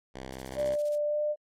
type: tone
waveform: 5% pulse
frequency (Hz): 65.41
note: C2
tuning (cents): 0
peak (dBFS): -28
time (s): 0.14-0.76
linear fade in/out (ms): 20
type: noise with tremolo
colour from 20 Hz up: violet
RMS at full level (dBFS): -41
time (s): 0.32-0.98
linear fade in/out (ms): 5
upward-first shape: square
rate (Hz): 15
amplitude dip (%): 80
type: tone with pitch glide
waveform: sine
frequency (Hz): 592 to 598.5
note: D5 to D5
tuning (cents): +14 to +33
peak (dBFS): -26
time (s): 0.55-1.36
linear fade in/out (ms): 50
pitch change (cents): +19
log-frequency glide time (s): 1.05-1.19
effects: low-pass 7000 Hz 12 dB/octave + AAC 64 kbps